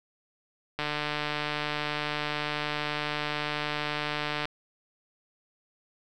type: click train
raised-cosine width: 0.3 ms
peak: -14 dBFS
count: 547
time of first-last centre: 0.79-4.454 s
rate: 149 Hz
effects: none